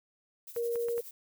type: noise with tremolo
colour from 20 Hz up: violet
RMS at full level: -44 dBFS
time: 0.47-1.11 s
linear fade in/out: 2 ms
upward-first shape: triangle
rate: 12 Hz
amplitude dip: 70%
type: tone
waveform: sine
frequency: 470.5 Hz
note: A#4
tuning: 16 cents sharp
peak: -29 dBFS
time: 0.56-1.01 s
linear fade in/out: 10 ms
type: clicks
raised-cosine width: 0.5 ms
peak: -31 dBFS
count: 4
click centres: 0.563 / 0.757 / 0.885 / 0.98 s
effects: none